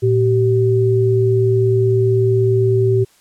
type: tone pair together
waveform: sine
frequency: 114.51 / 384.8 Hz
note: A#2 / G4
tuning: -30 / -32 cents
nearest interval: octave + major sixth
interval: 2098 cents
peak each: -14 dBFS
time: 0.02-3.05 s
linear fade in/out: 20 ms
effects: white hiss -53 dBFS RMS until 3.2 s + low-pass 11000 Hz 12 dB/octave